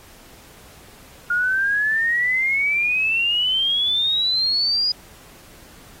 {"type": "exponential sweep", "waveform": "sine", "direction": "up", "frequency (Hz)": [1417, 4953], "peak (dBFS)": -17, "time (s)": [1.3, 4.92], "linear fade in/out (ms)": 5, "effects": ["pink hiss -47 dBFS RMS until 6 s", "AAC 48 kbps"]}